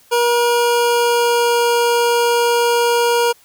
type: tone with pitch glide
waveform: 25% pulse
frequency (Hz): 477 to 474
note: A#4 to A#4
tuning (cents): +40 to +29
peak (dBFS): -9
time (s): 0.11-3.33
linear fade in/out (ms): 20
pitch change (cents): -11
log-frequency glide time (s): 0.48-1.64
effects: white hiss -51 dBFS RMS until 3.44 s